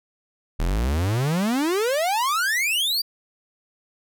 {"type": "exponential sweep", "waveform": "45% pulse", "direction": "up", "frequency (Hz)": [37.63, 4820], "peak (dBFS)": -20, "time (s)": [0.59, 3.02], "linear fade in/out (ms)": 10, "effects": []}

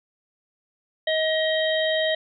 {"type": "harmonic tone", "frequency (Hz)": 632, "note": "D#5", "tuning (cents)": 27, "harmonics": [1, 3, 5, 6], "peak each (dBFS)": [-22, -27, -29, -30], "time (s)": [1.07, 2.15], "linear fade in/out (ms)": 5, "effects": []}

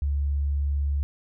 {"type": "tone", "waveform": "sine", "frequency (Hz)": 71.1, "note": "C#2", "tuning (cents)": 45, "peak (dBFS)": -22, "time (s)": [0.02, 1.03], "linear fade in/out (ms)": 0, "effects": []}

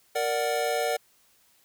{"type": "chord", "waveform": "square", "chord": "Bb augmented", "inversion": "none", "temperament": "equal", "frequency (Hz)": [466.2, 587.3, 740], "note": ["Bb4", "D5", "F#5"], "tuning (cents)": [0, 0, 0], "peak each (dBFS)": -30, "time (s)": [0.15, 0.97], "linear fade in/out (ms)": 10, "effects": ["white hiss -63 dBFS RMS until 1.64 s"]}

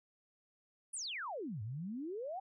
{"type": "exponential two-way sweep", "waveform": "sine", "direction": "down then up", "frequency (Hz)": [10260, 100, 797], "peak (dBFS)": -39, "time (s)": [0.93, 2.4], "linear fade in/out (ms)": 10, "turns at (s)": 1.62, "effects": []}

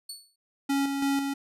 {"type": "tone with exponential decay", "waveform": "25% pulse", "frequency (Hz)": 4435, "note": "C#8", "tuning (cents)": 0, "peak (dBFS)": -29, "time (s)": [0.09, 0.36], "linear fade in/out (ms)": 5, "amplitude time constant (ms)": 58}
{"type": "tone with tremolo", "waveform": "square", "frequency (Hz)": 277.3, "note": "C#4", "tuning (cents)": 1, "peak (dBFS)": -24, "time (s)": [0.69, 1.34], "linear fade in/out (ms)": 10, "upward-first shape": "square", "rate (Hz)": 3, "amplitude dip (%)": 40}
{"effects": ["resampled to 32000 Hz"]}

